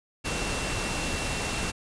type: tone in noise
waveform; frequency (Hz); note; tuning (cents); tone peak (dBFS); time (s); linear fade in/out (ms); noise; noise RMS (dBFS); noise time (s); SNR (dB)
sine; 2709; E7; +47; -37; 0.24-1.72; 20; pink; -30; 0.24-1.72; -10
effects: resampled to 22050 Hz